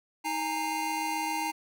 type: tone cluster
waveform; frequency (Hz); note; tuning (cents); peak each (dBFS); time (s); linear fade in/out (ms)
square; 316 / 825 / 921 / 2104; D#4 / G#5 / A#5 / C7; +27 / -12 / -21 / +9; -38 / -35 / -33 / -39; 0.24-1.52; 20
effects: none

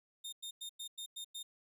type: tone bursts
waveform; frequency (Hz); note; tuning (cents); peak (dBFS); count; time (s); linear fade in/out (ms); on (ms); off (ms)
sawtooth; 3654; A#7; -35; -39; 7; 0.24-1.43; 10; 86; 98
effects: none

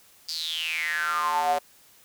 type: tone with high-pass filter sweep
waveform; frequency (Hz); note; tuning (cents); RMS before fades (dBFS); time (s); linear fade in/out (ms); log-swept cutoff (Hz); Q
square; 81; E2; -30; -27; 0.28-1.59; 10; 4900 to 630; 9.8
effects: white hiss -56 dBFS RMS until 2.04 s

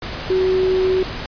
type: tone in noise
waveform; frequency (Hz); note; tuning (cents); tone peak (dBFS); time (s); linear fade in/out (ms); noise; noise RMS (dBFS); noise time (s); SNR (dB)
sine; 373.7; F#4; +17; -14; 0.3-1.03; 2; pink; -28; 0.02-1.26; +11
effects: resampled to 11025 Hz

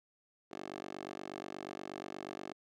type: tone with high-pass filter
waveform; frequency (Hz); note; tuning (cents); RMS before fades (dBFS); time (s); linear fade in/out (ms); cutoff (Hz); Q
10% pulse; 48.36; G1; -23; -45; 0.51-2.53; 10; 400; 2.3
effects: low-pass 6000 Hz 12 dB/octave

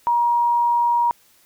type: tone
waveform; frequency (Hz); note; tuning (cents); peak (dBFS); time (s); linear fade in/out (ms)
sine; 950; A#5; +33; -15; 0.07-1.11; 0
effects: white hiss -56 dBFS RMS until 1.45 s

